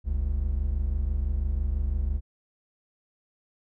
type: tone pair together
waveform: triangle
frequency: 44.38 / 70.4 Hz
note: F1 / C#2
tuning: +29 / +27 cents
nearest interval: minor sixth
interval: 798 cents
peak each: -26 / -24 dBFS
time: 0.04-2.21 s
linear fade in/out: 50 ms
effects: none